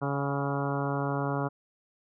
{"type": "harmonic tone with a mistuned harmonic", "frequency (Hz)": 140.4, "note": "C#3", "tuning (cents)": 22, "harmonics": [1, 2, 3, 4, 5, 6, 7, 8, 9, 10], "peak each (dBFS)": [-31, -34, -36, -37, -38, -39, -39, -40, -41, -41], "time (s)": [0.01, 1.49], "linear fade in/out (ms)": 20, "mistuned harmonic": 6, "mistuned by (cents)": -23, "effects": []}